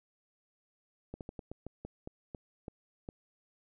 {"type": "slowing click train", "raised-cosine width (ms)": 2, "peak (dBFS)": -28, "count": 11, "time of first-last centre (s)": [1.14, 3.089], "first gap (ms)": 68, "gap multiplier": 1.22, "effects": []}